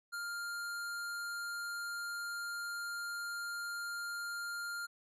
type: tone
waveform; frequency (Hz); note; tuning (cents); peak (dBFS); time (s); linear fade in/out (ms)
square; 1401; F6; +5; -39; 0.12-4.87; 20
effects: resampled to 32000 Hz